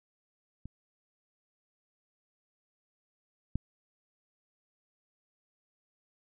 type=clicks; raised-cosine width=5 ms; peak=-30 / -18 dBFS; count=2; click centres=0.656 / 3.556 s; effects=none